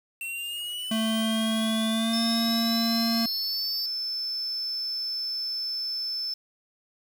square exponential sweep, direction up, 2702 to 4700 Hz, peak -32 dBFS, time 0.21-3.86 s, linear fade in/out 2 ms
square tone with pitch glide, 221.7 to 229.5 Hz, A3 to A#3, +13 to -27 cents, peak -25 dBFS, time 0.91-3.26 s, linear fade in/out 5 ms, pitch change +60 cents, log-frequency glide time 1.89-2.22 s
sine tone, 5274 Hz, E8, in tune, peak -28 dBFS, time 2.13-6.34 s, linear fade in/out 5 ms
effects 8-bit

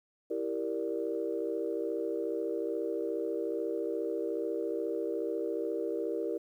sine chord, E half-diminished seventh, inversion none, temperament equal, 329.6 / 392 / 466.2 / 587.3 Hz, E4 / G4 / Bb4 / D5, 0 / 0 / 0 / 0 cents, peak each -36 / -36 / -34 / -40 dBFS, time 0.3-6.38 s, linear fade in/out 10 ms, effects tanh soft clip ceiling -20 dBFS + 11-bit

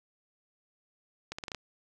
accelerating click train, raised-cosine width 0.2 ms, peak -20 dBFS, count 6, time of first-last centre 1.32-1.547 s, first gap 65 ms, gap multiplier 0.82, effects none

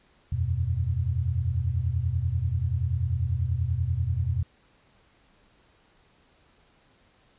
sine chord, E suspended second, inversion none, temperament just, 82.41 / 92.71 / 123.61 Hz, E2 / F#2 / B2, 0 / +4 / +2 cents, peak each -28 dBFS, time 0.32-4.43 s, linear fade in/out 5 ms, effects pink hiss -62 dBFS RMS until 7.38 s + resampled to 8000 Hz

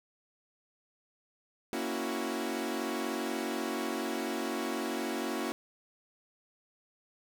sawtooth chord, F# dominant seventh, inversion first, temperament equal, 233.1 / 277.2 / 329.6 / 370 Hz, A#3 / C#4 / E4 / F#4, 0 / 0 / 0 / 0 cents, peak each -34 dBFS, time 1.73-5.52 s, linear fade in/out 0 ms, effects none

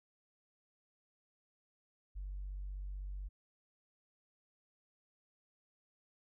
sine tone, 47.94 Hz, G1, 38 cents flat, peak -39 dBFS, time 2.15-3.29 s, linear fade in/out 20 ms, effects tanh soft clip ceiling -36 dBFS

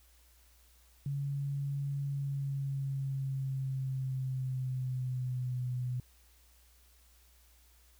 sine tone with pitch glide, 140.4 to 125.08 Hz, C#3 to B2, +22 to +22 cents, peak -32 dBFS, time 1.06-6 s, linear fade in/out 2 ms, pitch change -200 cents, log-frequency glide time 2.05-5.66 s, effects added 60 Hz sine -62 dBFS peak until 7.99 s + white hiss -66 dBFS RMS until 7.99 s

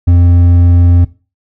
triangle tone with hard clipping, 87.31 Hz, F2, in tune, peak -5 dBFS, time 0.07-1.05 s, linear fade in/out 10 ms, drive 9 dB, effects noise-tail reverb RT60 0.3 s tail -17 dB re dry

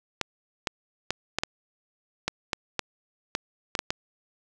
clicks, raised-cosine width 0.2 ms, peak -8 dBFS, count 12, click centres 0.213 / 0.672 / 1.106 / 1.386 / 1.435 / 2.28 / 2.532 / 2.793 / 3.351 / 3.752 / 3.791 / 3.905 s, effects none

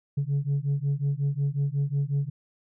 sine beating tone pair, 138.59 / 144.09 Hz, C#3 / D3, 0 / -33 cents, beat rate 5.5 Hz, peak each -25 dBFS, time 0.17-2.3 s, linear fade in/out 10 ms, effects tanh soft clip ceiling -20 dBFS

